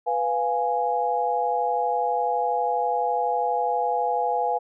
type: chord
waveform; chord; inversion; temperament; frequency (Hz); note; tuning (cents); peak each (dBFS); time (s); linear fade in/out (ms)
sine; F diminished; second; equal; 493.9 / 698.5 / 830.6; Cb5 / F5 / Ab5; 0 / 0 / 0; -27 / -26 / -24; 0.06-4.59; 20
effects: none